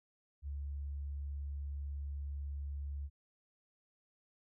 sine tone, 70.9 Hz, C#2, 40 cents sharp, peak -38 dBFS, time 0.42-3.1 s, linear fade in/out 50 ms, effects none

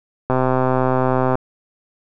click train, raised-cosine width 1 ms, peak -4 dBFS, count 137, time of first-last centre 0.3-1.354 s, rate 129 Hz, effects none

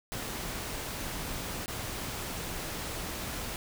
pink noise with dropouts, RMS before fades -37 dBFS, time 0.12-3.56 s, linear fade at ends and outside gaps 0 ms, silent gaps 1.659-1.68 s, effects none

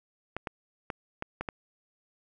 clicks, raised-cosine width 0.5 ms, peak -18 dBFS, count 6, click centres 0.366 / 0.472 / 0.902 / 1.224 / 1.41 / 1.488 s, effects none

